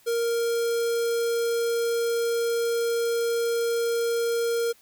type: tone with notch filter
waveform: square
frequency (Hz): 466.2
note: A#4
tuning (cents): 0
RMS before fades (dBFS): -25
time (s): 0.06-4.73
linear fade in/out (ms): 20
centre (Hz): 2000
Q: 1.2
effects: white hiss -58 dBFS RMS until 4.81 s